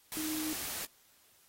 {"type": "tone in noise", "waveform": "sine", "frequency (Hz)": 311.2, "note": "D#4", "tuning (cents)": 0, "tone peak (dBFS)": -35, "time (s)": [0.17, 0.53], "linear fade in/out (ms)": 0, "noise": "white", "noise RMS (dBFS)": -39, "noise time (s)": [0.12, 0.85], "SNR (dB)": 1, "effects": ["white hiss -65 dBFS RMS until 1.48 s", "AAC 48 kbps"]}